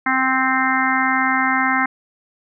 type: harmonic tone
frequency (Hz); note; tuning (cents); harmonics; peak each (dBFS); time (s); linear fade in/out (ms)
261.6; C4; 0; 1 / 3 / 4 / 5 / 6 / 7 / 8; -23 / -23 / -23 / -23 / -23 / -23 / -23; 0.06-1.86; 5
effects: none